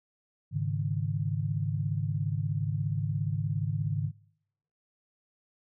sine chord, Ab suspended fourth, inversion none, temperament equal, 103.83 / 138.59 / 155.56 Hz, Ab2 / Db3 / Eb3, 0 / 0 / 0 cents, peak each -32 dBFS, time 0.51-4.12 s, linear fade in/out 50 ms, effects noise-tail reverb RT60 0.8 s tail -25 dB re dry

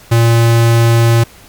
square tone, 116 Hz, A#2, 8 cents flat, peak -7 dBFS, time 0.11-1.24 s, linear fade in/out 10 ms, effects pink hiss -40 dBFS RMS until 1.48 s + MP3 96 kbps

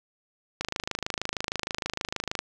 click train, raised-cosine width 0.2 ms, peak -11 dBFS, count 48, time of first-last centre 0.61-2.39 s, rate 26.4 Hz, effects none

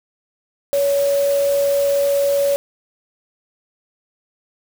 sine tone in noise, 563 Hz, C#5, 27 cents sharp, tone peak -14 dBFS, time 0.73-2.56 s, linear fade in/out 0 ms, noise white, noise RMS -31 dBFS, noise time 0.73-2.56 s, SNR +14 dB, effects none

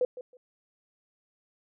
sine tone with echo, 500 Hz, B4, 21 cents sharp, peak -22 dBFS, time 0.01-0.05 s, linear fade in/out 2 ms, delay 160 ms, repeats 2, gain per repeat -15 dB, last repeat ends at 0.37 s, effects none

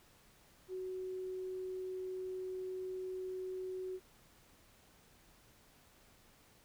sine tone, 372.2 Hz, F#4, 10 cents sharp, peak -39 dBFS, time 0.68-4 s, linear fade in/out 50 ms, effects pink hiss -65 dBFS RMS until 6.64 s

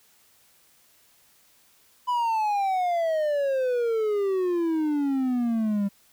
triangle exponential sweep, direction down, 1000 to 196.8 Hz, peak -20 dBFS, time 2.07-5.89 s, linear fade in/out 20 ms, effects white hiss -60 dBFS RMS until 6.12 s

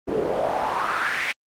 pink noise with band-pass filter sweep, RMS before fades -24 dBFS, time 0.07-1.33 s, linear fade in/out 20 ms, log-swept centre 360 to 2300 Hz, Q 3.5, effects Opus 32 kbps

